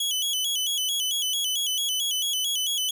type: tone with vibrato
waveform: sawtooth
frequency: 3170 Hz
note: G7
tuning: 19 cents sharp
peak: -21 dBFS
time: 0-2.91 s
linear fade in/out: 5 ms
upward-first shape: square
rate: 4.5 Hz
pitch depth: 86 cents each way
effects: none